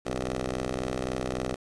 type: ring-modulated tone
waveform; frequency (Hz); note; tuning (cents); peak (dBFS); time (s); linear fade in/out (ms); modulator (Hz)
10% pulse; 63.7; C2; -46; -18; 0.05-1.56; 20; 329
effects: resampled to 22050 Hz + 9-bit